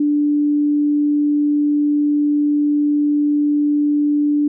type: tone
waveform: sine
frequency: 293.7 Hz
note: D4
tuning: in tune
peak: -13 dBFS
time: 0-4.48 s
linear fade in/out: 5 ms
effects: none